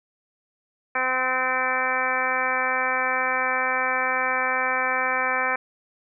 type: harmonic tone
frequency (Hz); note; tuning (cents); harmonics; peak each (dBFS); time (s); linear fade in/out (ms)
257.3; C4; -29; 1 / 2 / 3 / 4 / 5 / 6 / 7 / 8 / 9; -40 / -31 / -30 / -29 / -29 / -29 / -28 / -36 / -28; 0.95-5.56; 5
effects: none